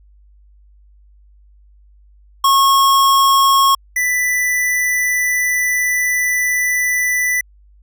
square tone pair in turn, 1092 / 1984.3 Hz, C#6 / B6, -26 / +8 cents, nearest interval minor seventh, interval 1034 cents, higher second, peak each -10 / -15 dBFS, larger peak first, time 2.44-3.75 / 3.96-7.41 s, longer second, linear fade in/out 5 ms, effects added 50 Hz sine -45 dBFS peak until 7.82 s

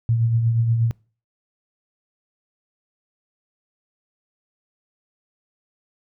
sine tone with tremolo, 115.4 Hz, A#2, 17 cents flat, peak -14 dBFS, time 0.09-0.91 s, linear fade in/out 0 ms, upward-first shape triangle, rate 8.4 Hz, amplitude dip 50%, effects noise-tail reverb RT60 0.4 s tail -25 dB re dry

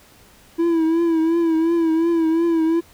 triangle tone with vibrato, 329.6 Hz, E4, in tune, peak -13 dBFS, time 0.58-2.81 s, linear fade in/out 20 ms, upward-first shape triangle, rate 2.8 Hz, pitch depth 65 cents each way, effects pink hiss -50 dBFS RMS until 2.93 s

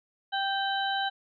harmonic tone with a mistuned harmonic, 784 Hz, G5, in tune, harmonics 1 / 2 / 4 / 5, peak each -29 / -32 / -35 / -36 dBFS, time 0.32-1.1 s, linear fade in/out 20 ms, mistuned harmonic 4, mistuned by -38 cents, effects none

